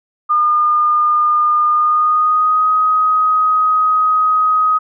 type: tone with pitch glide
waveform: sine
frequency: 1214 to 1257.5 Hz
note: D#6 to D#6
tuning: -43 to +18 cents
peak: -10 dBFS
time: 0.29-4.79 s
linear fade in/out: 20 ms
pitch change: +61 cents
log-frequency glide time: 1.67-2.69 s
effects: none

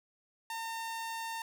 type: tone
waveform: sawtooth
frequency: 909 Hz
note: A#5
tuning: 44 cents flat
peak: -33 dBFS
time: 0.5-1.42 s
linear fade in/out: 2 ms
effects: none

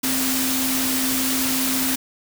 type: tone in noise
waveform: sine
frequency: 261.6 Hz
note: C4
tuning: in tune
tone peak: -24 dBFS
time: 0.03-1.96 s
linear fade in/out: 10 ms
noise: white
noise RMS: -23 dBFS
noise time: 0.03-1.96 s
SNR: -4 dB
effects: none

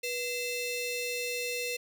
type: ring-modulated tone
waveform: sawtooth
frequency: 1568 Hz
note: G6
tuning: in tune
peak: -25 dBFS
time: 0.03-1.77 s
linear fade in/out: 10 ms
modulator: 1080 Hz
effects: none

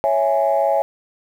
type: chord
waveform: sine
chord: C# minor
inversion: none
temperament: equal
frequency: 554.4 / 659.3 / 830.6 Hz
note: C#5 / E5 / G#5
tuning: 0 / 0 / 0 cents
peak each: -18 / -18 / -19 dBFS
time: 0.04-0.82 s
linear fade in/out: 0 ms
effects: tanh soft clip ceiling -7 dBFS + 8-bit

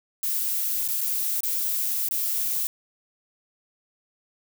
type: noise with dropouts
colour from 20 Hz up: violet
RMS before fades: -26 dBFS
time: 0.23-2.67 s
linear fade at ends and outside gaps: 1 ms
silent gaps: 0.878-0.886 / 1.008-1.013 / 1.406-1.433 / 2.087-2.11 s
effects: none

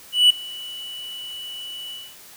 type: tone with ADSR envelope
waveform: triangle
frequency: 2957 Hz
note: F#7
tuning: 2 cents flat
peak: -7 dBFS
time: 0.12-2.16 s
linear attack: 180 ms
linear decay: 7 ms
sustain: -23 dB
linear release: 240 ms
effects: white hiss -45 dBFS RMS until 2.36 s

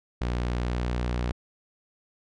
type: tone with pitch glide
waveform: sawtooth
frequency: 60.2 to 60.79 Hz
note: B1 to B1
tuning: -44 to -27 cents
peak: -22 dBFS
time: 0.21-1.32 s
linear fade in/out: 5 ms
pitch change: +17 cents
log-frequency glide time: 0.4-1.05 s
effects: low-pass 5000 Hz 12 dB/octave

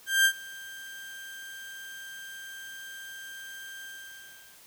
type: tone with ADSR envelope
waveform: 35% pulse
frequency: 1583 Hz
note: G6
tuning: 17 cents sharp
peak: -16 dBFS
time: 0.06-4.61 s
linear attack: 190 ms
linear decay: 74 ms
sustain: -23 dB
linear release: 760 ms
effects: white hiss -54 dBFS RMS until 4.66 s

